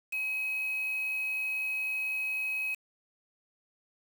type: tone with quantisation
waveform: sine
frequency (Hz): 2546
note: D#7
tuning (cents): +39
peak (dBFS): -30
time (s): 0.12-2.75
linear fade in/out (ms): 10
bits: 7
effects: none